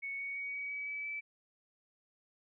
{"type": "tone with pitch steps", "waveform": "sine", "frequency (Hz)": [2217, 2232, 2248, 2264, 2279, 2295, 2311], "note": ["C#7", "C#7", "C#7", "C#7", "C#7", "D7", "D7"], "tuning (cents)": [0, 11, 24, 36, 47, -40, -28], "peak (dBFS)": -37, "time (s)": [0.02, 1.21], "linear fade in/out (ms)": 20, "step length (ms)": 170, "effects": []}